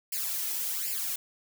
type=noise with flanger; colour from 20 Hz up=blue; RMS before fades=-32 dBFS; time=0.12-1.16 s; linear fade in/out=5 ms; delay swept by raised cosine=0.4 to 2.4 ms; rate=1.3 Hz; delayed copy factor=+0.85; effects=none